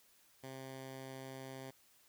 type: tone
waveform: 10% pulse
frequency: 132.6 Hz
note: C3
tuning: 23 cents sharp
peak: -38 dBFS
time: 0.43-1.71 s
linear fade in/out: 10 ms
effects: white hiss -68 dBFS RMS until 2.08 s